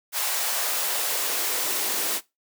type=noise with high-pass filter sweep; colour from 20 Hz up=white; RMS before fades=-26 dBFS; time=0.12-2.21 s; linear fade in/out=50 ms; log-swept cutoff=770 to 280 Hz; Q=1.4; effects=noise-tail reverb RT60 0.2 s tail -19 dB re dry